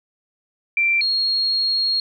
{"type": "tone pair in turn", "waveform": "sine", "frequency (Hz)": [2354, 4278], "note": ["D7", "C8"], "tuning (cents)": [3, 38], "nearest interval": "minor seventh", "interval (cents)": 1035, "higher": "second", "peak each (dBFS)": [-15, -17], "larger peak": "first", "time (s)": [[0.77, 1.01], [1.01, 2]], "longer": "second", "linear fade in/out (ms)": 2, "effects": []}